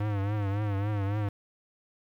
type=tone with vibrato; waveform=square; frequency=102 Hz; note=G#2; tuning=31 cents flat; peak=-28 dBFS; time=0-1.29 s; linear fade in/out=5 ms; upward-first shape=triangle; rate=3.6 Hz; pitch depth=94 cents each way; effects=low-pass 2000 Hz 12 dB/octave + 9-bit